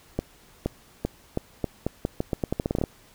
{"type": "accelerating click train", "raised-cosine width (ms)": 2, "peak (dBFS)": -11, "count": 18, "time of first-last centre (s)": [0.19, 2.838], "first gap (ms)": 470, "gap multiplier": 0.83, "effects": ["pink hiss -55 dBFS RMS until 3.14 s"]}